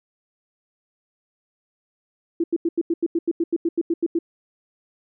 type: tone bursts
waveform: sine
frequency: 335.9 Hz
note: E4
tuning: 33 cents sharp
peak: -17 dBFS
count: 15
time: 2.4-4.189 s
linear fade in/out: 5 ms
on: 39 ms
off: 86 ms
effects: none